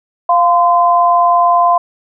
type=tone pair together; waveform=sine; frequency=698.5 / 1027.5 Hz; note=F5 / C6; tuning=0 / -32 cents; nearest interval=perfect fifth; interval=668 cents; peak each=-10 dBFS; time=0.29-1.78 s; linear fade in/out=5 ms; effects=none